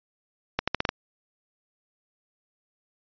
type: accelerating click train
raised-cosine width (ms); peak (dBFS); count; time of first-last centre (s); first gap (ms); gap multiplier
0.3; -7; 6; 0.59-0.891; 86; 0.82
effects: resampled to 11025 Hz